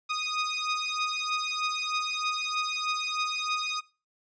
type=beating tone pair; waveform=15% pulse; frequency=1241 / 1244.2 Hz; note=D#6 / D#6; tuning=-5 / 0 cents; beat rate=3.2 Hz; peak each=-25 dBFS; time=0.09-3.81 s; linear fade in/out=20 ms; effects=noise-tail reverb RT60 0.3 s tail -20 dB re dry + resampled to 16000 Hz